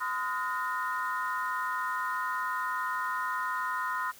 sine tone cluster, 1019 / 1258 / 1438 / 1839 Hz, C6 / D#6 / F#6 / A#6, -46 / +19 / -50 / -24 cents, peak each -32 / -35 / -35 / -38 dBFS, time 0-4.12 s, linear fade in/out 20 ms, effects tanh soft clip ceiling -20 dBFS + white hiss -53 dBFS RMS until 4.19 s

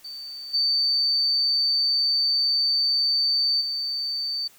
sine tone with level steps, 4571 Hz, D8, 48 cents flat, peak -34 / -19 / -25 dBFS, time 0.04-4.48 s, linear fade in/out 10 ms, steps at 0.53 / 3.6 s, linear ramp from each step 20 ms, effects white hiss -54 dBFS RMS until 4.58 s

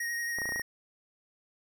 square tone with vibrato, 1875 Hz, A#6, 10 cents sharp, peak -32 dBFS, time 0-0.62 s, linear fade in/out 5 ms, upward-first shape sine, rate 11 Hz, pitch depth 15 cents each way
clicks, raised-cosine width 1 ms, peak -26 dBFS, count 7, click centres 0.386 / 0.418 / 0.456 / 0.491 / 0.522 / 0.56 / 0.596 s
effects none

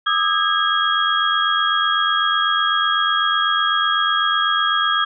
sine tone cluster, 1204 / 1292 / 1636 / 3285 Hz, D6 / E6 / G#6 / G#7, +43 / -35 / -26 / -20 cents, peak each -21 dBFS, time 0.06-5.05 s, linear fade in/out 10 ms, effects none

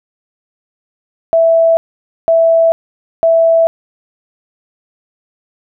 sine tone bursts, 659.3 Hz, E5, in tune, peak -6 dBFS, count 3, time 1.33-3.67 s, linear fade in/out 0 ms, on 440 ms, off 510 ms, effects none

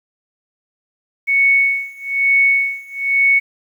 sine tone with tremolo, 2217 Hz, C#7, in tune, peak -9 dBFS, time 1.27-3.4 s, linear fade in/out 20 ms, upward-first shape sine, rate 1.1 Hz, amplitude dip 95%, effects 8-bit

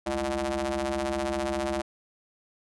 sawtooth ring-modulated tone, 133.6 Hz, C3, 36 cents sharp, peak -20 dBFS, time 0.06-1.82 s, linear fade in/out 10 ms, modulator 475 Hz, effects resampled to 24000 Hz

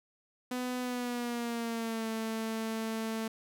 sawtooth tone with pitch glide, 250 to 222.7 Hz, B3 to A3, +21 to +21 cents, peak -29 dBFS, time 0.51-3.28 s, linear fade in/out 5 ms, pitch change -200 cents, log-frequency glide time 0.81-2.08 s, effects none

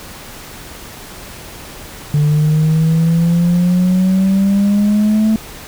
sine exponential sweep, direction up, 146.83 to 220 Hz, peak -7 dBFS, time 2.14-5.36 s, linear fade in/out 2 ms, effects tanh soft clip ceiling -8 dBFS + pink hiss -33 dBFS RMS until 5.67 s

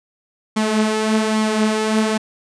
sawtooth tone with flanger, 217 Hz, A3, 24 cents flat, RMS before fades -18 dBFS, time 0.56-2.18 s, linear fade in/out 10 ms, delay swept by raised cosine 0.9 to 6.9 ms, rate 1.2 Hz, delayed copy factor +0.5, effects resampled to 22050 Hz

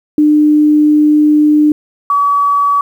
sine tone pair in turn, 300.6 / 1139.5 Hz, D4 / C#6, +40 / +47 cents, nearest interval octave + major seventh, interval 2307 cents, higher second, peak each -5 / -8 dBFS, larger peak first, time 0.18-1.72 / 2.1-2.81 s, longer first, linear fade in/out 2 ms, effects 7-bit

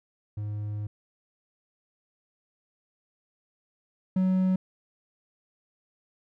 triangle tone pair in turn, 104.7 / 186.55 Hz, G#2 / F#3, +15 / +14 cents, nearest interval minor seventh, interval 999 cents, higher second, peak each -28 / -19 dBFS, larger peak second, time 0.37-0.87 / 4.16-4.56 s, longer first, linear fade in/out 5 ms, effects none

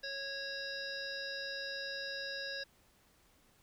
harmonic tone, 550 Hz, C#5, 14 cents flat, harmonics 1 / 3 / 5 / 7 / 9 / 10, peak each -46 / -42 / -53 / -47 / -45 / -51 dBFS, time 0.03-2.64 s, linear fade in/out 10 ms, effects pink hiss -68 dBFS RMS until 3.62 s

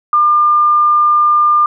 sine tone, 1200 Hz, D6, 37 cents sharp, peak -7 dBFS, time 0.13-1.66 s, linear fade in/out 2 ms, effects none

